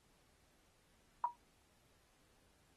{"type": "tone with exponential decay", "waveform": "sine", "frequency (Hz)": 960, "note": "B5", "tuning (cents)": -49, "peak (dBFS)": -28, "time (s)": [1.24, 1.36], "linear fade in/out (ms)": 1, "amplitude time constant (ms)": 25, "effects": ["pink hiss -73 dBFS RMS until 2.76 s", "AAC 32 kbps"]}